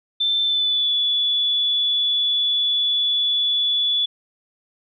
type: tone with pitch glide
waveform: sine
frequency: 3546 to 3435 Hz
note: A7 to A7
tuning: +13 to -42 cents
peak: -17 dBFS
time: 0.2-4.06 s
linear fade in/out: 10 ms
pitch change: -55 cents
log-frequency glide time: 0.44-0.93 s
effects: none